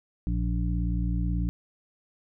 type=harmonic tone; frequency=58.3 Hz; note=A#1; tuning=1 cent sharp; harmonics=1 / 2 / 3 / 5; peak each=-26 / -32 / -31 / -37 dBFS; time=0.27-1.49 s; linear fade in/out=0 ms; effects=none